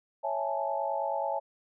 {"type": "chord", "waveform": "sine", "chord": "A major seventh", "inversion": "first", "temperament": "equal", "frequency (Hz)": [554.4, 659.3, 830.6, 880], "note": ["C#5", "E5", "G#5", "A5"], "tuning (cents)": [0, 0, 0, 0], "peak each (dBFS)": -34, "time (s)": [0.23, 1.4], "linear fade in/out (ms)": 20, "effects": []}